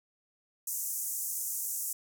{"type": "band-pass noise", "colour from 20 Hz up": "white", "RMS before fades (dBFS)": -35, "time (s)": [0.67, 1.93], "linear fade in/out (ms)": 5, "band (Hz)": [6200, 16000], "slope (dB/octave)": 48, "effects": []}